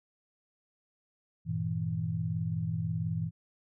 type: chord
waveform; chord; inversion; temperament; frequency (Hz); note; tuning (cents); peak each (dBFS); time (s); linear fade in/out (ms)
sine; E diminished; first; equal with one note detuned; 98 / 116.54 / 162.26; G2 / Bb2 / E3; 0 / 0 / -27; -36 / -35 / -32; 1.45-3.31; 50
effects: none